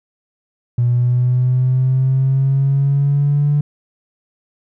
triangle exponential sweep, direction up, 120.4 to 146.83 Hz, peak -8 dBFS, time 0.78-3.61 s, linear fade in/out 5 ms, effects tanh soft clip ceiling -9 dBFS

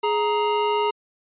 square tone pair together, 419 / 934.1 Hz, G#4 / A#5, +15 / +3 cents, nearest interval octave + major second, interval 1388 cents, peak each -23 dBFS, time 0.03-0.91 s, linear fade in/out 10 ms, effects resampled to 8000 Hz

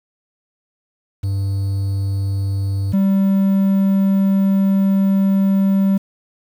triangle tone pair in turn, 98 / 195.46 Hz, G2 / G3, 0 / -5 cents, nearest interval octave, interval 1195 cents, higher second, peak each -15 / -10 dBFS, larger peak second, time 1.23-2.93 / 2.93-5.98 s, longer second, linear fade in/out 10 ms, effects 7-bit

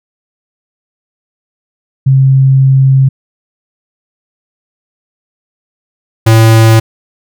sine / square tone pair in turn, 134 / 112.23 Hz, C3 / A2, +42 / +35 cents, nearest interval minor third, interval 307 cents, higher first, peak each -3 dBFS, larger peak neither, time 2.06-3.09 / 6.26-6.8 s, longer first, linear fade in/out 10 ms, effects none

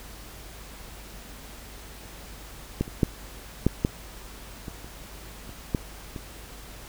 clicks, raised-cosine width 3 ms, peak -11 / -26 / -6 / -6 / -8 / -22 / -30 / -29 / -10 / -22 dBFS, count 10, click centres 2.81 / 2.879 / 3.032 / 3.666 / 3.849 / 4.682 / 4.845 / 5.493 / 5.748 / 6.162 s, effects added 50 Hz sine -45 dBFS peak until 6.88 s + pink hiss -45 dBFS RMS until 6.88 s

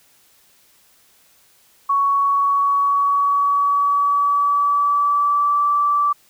sine tone with pitch glide, 1115 to 1162.3 Hz, C#6 to D6, +10 to -18 cents, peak -14 dBFS, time 1.89-6.13 s, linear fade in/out 10 ms, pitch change +72 cents, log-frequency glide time 2-5.68 s, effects white hiss -55 dBFS RMS until 6.29 s

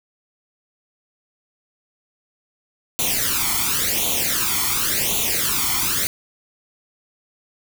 white noise with flanger, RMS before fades -21 dBFS, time 2.99-6.07 s, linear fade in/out 0 ms, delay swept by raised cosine 0.29 to 0.93 ms, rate 0.92 Hz, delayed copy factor +0.8, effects none

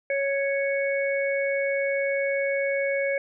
harmonic tone, 554.4 Hz, C#5, in tune, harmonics 1 / 3 / 4, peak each -24 / -33 / -29 dBFS, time 0.1-3.18 s, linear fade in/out 2 ms, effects none

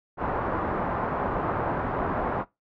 white low-pass noise, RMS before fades -28 dBFS, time 0.17-2.45 s, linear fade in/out 50 ms, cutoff 1200 Hz, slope 24 dB/octave, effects noise-tail reverb RT60 0.2 s tail -20 dB re dry

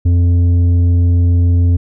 sine tone with tanh clipping, 87.31 Hz, F2, in tune, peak -9 dBFS, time 0.05-1.77 s, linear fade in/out 10 ms, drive 7 dB, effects none

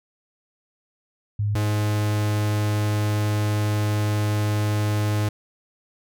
sine / 45% pulse tone pair in turn, 103.83 / 105.16 Hz, G#2 / G#2, 0 / +22 cents, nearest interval unison, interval 22 cents, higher second, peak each -20 dBFS, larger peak neither, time 1.39-1.55 / 1.55-5.29 s, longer second, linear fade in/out 5 ms, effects none

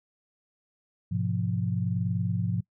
sine chord, F diminished, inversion first, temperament just, 104.77 / 125.72 / 174.61 Hz, Ab2 / Cb3 / F3, +16 / +31 / 0 cents, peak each -29 / -31 / -29 dBFS, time 1.11-2.61 s, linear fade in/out 10 ms, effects noise-tail reverb RT60 0.1 s tail -23 dB re dry

